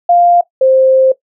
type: tone pair in turn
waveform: sine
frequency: 698.5 / 525.4 Hz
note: F5 / C5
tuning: 0 / +7 cents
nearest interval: perfect fourth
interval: 493 cents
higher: first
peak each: -5 dBFS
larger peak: neither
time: 0.09-0.41 / 0.61-1.12 s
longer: second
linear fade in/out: 5 ms
effects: noise-tail reverb RT60 0.1 s tail -17 dB re dry